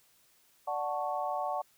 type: chord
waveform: sine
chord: D major seventh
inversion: none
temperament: equal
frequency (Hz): 587.3 / 740 / 880 / 1108.7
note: D5 / F#5 / A5 / C#6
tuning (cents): 0 / 0 / 0 / 0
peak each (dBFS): -37 / -34 / -37 / -38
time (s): 0.67-1.62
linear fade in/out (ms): 10
effects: white hiss -66 dBFS RMS until 1.77 s